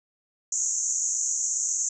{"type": "band-pass noise", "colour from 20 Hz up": "pink", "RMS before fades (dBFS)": -27, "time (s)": [0.52, 1.89], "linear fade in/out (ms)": 5, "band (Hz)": [6300, 7200], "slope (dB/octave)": 96, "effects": []}